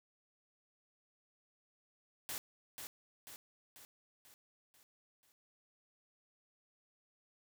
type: noise with echo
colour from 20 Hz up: white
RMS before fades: -42 dBFS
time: 2.29-2.38 s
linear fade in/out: 0 ms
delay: 490 ms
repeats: 6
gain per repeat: -5 dB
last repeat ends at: 5.32 s
effects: none